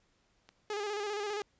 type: clicks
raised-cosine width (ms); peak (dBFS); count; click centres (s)
0.2; -35 / -31; 2; 0.49 / 1.306
type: tone with vibrato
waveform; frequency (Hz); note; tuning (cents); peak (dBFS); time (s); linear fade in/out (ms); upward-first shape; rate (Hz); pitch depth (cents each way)
sawtooth; 413.8; G#4; -6; -30; 0.7-1.42; 2; square; 15; 43
effects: pink hiss -72 dBFS RMS until 1.59 s + resampled to 16000 Hz